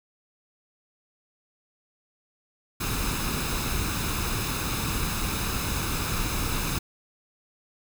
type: noise with comb filter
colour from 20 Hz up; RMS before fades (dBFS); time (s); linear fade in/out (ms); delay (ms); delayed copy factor
pink; -28; 2.8-6.79; 10; 0.78; +0.55
effects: none